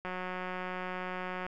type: click train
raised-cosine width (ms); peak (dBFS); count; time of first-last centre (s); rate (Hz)
0.5; -23; 260; 0.05-1.465; 183
effects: none